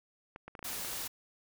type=clicks; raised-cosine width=0.5 ms; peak=-30 dBFS; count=8; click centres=0.361 / 0.48 / 0.552 / 0.592 / 0.628 / 0.731 / 0.848 / 0.93 s
type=noise; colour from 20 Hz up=white; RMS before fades=-39 dBFS; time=0.64-1.08 s; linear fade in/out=10 ms
effects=none